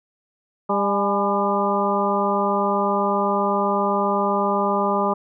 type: harmonic tone with a mistuned harmonic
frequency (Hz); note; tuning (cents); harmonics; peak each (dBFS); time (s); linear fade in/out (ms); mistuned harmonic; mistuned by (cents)
200; G3; +35; 1 / 2 / 3 / 4 / 5 / 6; -25 / -25 / -25 / -25 / -25 / -25; 0.69-5.14; 10; 4; +59
effects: none